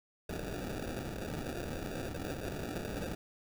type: noise with sample-and-hold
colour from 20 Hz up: white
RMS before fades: -39 dBFS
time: 0.29-3.15 s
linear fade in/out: 5 ms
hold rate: 1050 Hz
effects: none